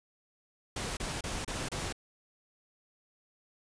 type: noise bursts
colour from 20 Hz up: pink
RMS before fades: -36 dBFS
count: 5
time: 0.76-1.926 s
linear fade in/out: 5 ms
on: 210 ms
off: 29 ms
effects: resampled to 22050 Hz